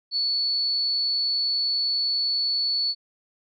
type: tone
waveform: sine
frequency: 4435 Hz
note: C#8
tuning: in tune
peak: -21 dBFS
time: 0.11-2.95 s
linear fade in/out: 50 ms
effects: MP3 32 kbps